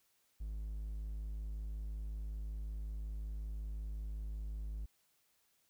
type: tone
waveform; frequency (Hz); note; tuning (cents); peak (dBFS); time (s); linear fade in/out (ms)
triangle; 52.7; G#1; +26; -37; 0.4-4.86; 10
effects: white hiss -75 dBFS RMS until 5.69 s